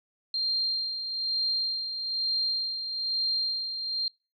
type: tone with tremolo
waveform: sine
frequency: 4186 Hz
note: C8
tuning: in tune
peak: -24 dBFS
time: 0.34-4.08 s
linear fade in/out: 2 ms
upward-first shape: sine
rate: 1.1 Hz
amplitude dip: 55%
effects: noise-tail reverb RT60 0.3 s tail -26 dB re dry